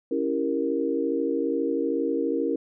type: chord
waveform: sine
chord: C# diminished seventh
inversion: none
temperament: equal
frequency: 277.2 / 329.6 / 392 / 466.2 Hz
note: C#4 / E4 / G4 / Bb4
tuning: 0 / 0 / 0 / 0 cents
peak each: -28 / -28 / -32 / -27 dBFS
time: 0.11-2.56 s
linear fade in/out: 5 ms
effects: none